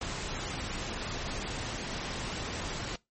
pink noise, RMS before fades -36 dBFS, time 0.01-2.96 s, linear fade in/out 5 ms, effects noise-tail reverb RT60 0.2 s tail -22 dB re dry + MP3 32 kbps

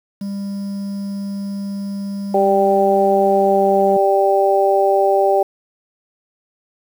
triangle tone with pitch glide, 199.2 to 196.23 Hz, G3 to G3, +28 to +2 cents, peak -20 dBFS, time 0.21-3.97 s, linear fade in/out 5 ms, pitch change -26 cents, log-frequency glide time 3.21-3.83 s
harmonic tone, 196 Hz, G3, in tune, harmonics 2 / 3 / 4, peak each -16 / -16 / -16 dBFS, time 2.34-5.43 s, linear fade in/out 5 ms
effects 7-bit

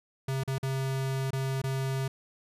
square tone with dropouts, 133.8 Hz, C3, 39 cents sharp, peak -29 dBFS, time 0.28-2.08 s, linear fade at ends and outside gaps 5 ms, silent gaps 0.436-0.476 / 0.583-0.629 / 1.307-1.33 / 1.618-1.638 s, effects resampled to 32000 Hz

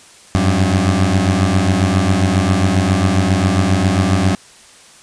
20% pulse beating tone pair, 90.7 / 98.1 Hz, F#2 / G2, -34 / +2 cents, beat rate 7.4 Hz, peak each -10 dBFS, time 0.35-4.35 s, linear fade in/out 0 ms, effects white hiss -43 dBFS RMS until 5.02 s + resampled to 22050 Hz

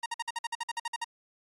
sawtooth tone bursts, 934 Hz, A#5, 3 cents sharp, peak -27 dBFS, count 13, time 0.03-1.044 s, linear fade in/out 5 ms, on 30 ms, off 52 ms, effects AAC 32 kbps

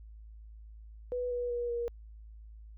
sine tone with pitch steps, 493.9 / 487.1 / 480.4 / 473.8 Hz, B4 / B4 / B4 / A#4, 0 / -24 / -48 / +28 cents, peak -31 dBFS, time 1.12-1.88 s, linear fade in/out 0 ms, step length 190 ms, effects added 54 Hz sine -47 dBFS peak until 2.77 s

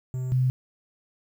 triangle / sine tone pair in turn, 128.4 / 128.4 Hz, C3 / C3, -32 / -32 cents, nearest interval unison, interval 0 cents, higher neither, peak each -25 / -19 dBFS, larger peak second, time 0.14-0.32 / 0.32-0.5 s, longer neither, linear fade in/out 0 ms, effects 9-bit

